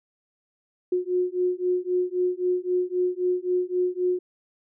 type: beating tone pair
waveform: sine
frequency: 360 / 363.8 Hz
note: F#4 / F#4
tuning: -47 / -29 cents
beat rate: 3.8 Hz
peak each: -25 dBFS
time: 0.92-4.19 s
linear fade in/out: 5 ms
effects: none